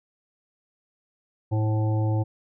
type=harmonic tone with a mistuned harmonic; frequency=108.9 Hz; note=A2; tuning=17 cents flat; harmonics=1 / 3 / 5 / 7 / 8; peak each=-21 / -31 / -35 / -38 / -39 dBFS; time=1.51-2.24 s; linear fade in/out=20 ms; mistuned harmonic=5; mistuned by=-24 cents; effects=none